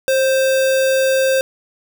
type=tone with sample-and-hold; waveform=sine; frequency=531 Hz; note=C5; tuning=25 cents sharp; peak=-12 dBFS; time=0.08-1.41 s; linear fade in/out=0 ms; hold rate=2100 Hz; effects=none